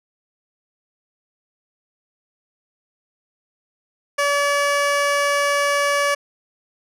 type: tone with low-pass filter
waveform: 15% pulse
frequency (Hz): 572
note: D5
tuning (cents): -46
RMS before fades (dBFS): -19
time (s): 4.18-6.15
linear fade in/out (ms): 10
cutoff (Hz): 11000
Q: 0.59
effects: none